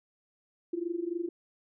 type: tone with amplitude modulation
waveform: sine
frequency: 343.6 Hz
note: F4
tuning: 28 cents flat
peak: -27 dBFS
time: 0.73-1.29 s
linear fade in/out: 5 ms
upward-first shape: sine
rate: 23.6 Hz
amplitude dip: 85%
effects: none